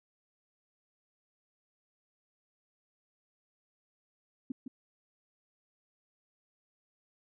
sine tone with echo, 258.6 Hz, C4, 20 cents flat, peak -32 dBFS, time 4.5-4.52 s, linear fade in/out 5 ms, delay 160 ms, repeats 1, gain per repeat -6 dB, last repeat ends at 4.68 s, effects none

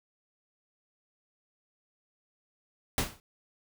pink noise with exponential decay, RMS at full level -24 dBFS, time 2.98-3.2 s, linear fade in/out 1 ms, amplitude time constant 47 ms, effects none

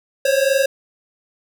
square tone pair together, 532 / 554.4 Hz, C5 / C#5, +29 / 0 cents, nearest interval minor second, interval 71 cents, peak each -18 dBFS, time 0.25-0.66 s, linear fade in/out 5 ms, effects none

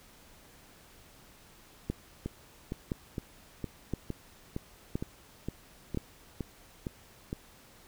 two click trains, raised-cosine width 3 ms, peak -18 / -21 dBFS, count 5 / 12, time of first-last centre 1.9-5.973 / 2.26-7.329 s, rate 0.982 / 2.17 Hz, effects pink hiss -57 dBFS RMS until 7.87 s

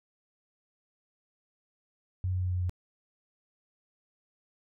sine tone with pitch steps, 92.2 / 91.56 / 90.93 / 90.3 / 89.68 Hz, F#2 / F#2 / F#2 / F#2 / F2, -6 / -18 / -30 / -42 / +46 cents, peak -27 dBFS, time 2.24-2.695 s, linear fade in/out 0 ms, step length 91 ms, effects none

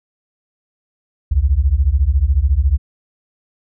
sine beating tone pair, 62 / 76 Hz, B1 / D#2, +7 / -40 cents, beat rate 14 Hz, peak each -14 dBFS, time 1.31-2.78 s, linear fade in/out 10 ms, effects none

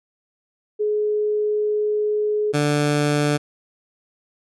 sine / 15% pulse tone pair in turn, 421.7 / 147.17 Hz, G#4 / D3, +26 / +4 cents, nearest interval octave + tritone, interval 1822 cents, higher first, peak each -18 / -11 dBFS, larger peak second, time 0.79-2.53 / 2.53-3.38 s, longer first, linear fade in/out 20 ms, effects resampled to 24000 Hz

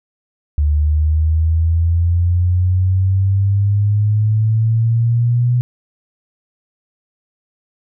sine exponential sweep, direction up, 73.42 to 123.47 Hz, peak -11 dBFS, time 0.58-5.61 s, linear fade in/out 0 ms, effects none

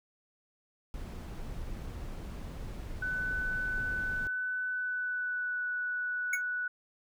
brown noise, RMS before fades -40 dBFS, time 0.94-4.27 s, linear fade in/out 0 ms
sine tone with pitch glide, 1500 to 1477.6 Hz, F#6 to F#6, +23 to -3 cents, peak -31 dBFS, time 3.02-6.68 s, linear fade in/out 5 ms, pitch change -26 cents, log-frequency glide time 4.7-5.64 s
square tone with exponential decay, 2217 Hz, C#7, in tune, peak -26 dBFS, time 6.33-6.42 s, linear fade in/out 5 ms, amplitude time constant 18 ms
effects none

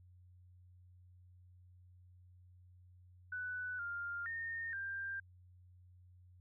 sine tone with pitch steps, 1490 / 1401 / 1832 / 1587 Hz, F#6 / F6 / A#6 / G6, +12 / +5 / -31 / +21 cents, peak -39 dBFS, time 3.32-5.2 s, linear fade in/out 5 ms, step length 470 ms, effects added 90 Hz sine -59 dBFS peak until 6.4 s

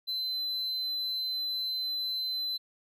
triangle tone, 4051 Hz, B7, 43 cents sharp, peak -29 dBFS, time 0.07-2.58 s, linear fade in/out 20 ms, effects none

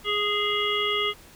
harmonic tone with a mistuned harmonic, 415.3 Hz, G#4, in tune, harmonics 1 / 3 / 5 / 7 / 8, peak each -29 / -29 / -29 / -29 / -29 dBFS, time 0.04-1.14 s, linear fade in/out 50 ms, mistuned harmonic 7, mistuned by -25 cents, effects pink hiss -50 dBFS RMS until 1.35 s

